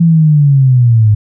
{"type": "linear sweep", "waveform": "sine", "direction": "down", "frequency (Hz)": [170, 103.2], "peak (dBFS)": -4, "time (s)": [0, 1.15], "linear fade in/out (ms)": 10, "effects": []}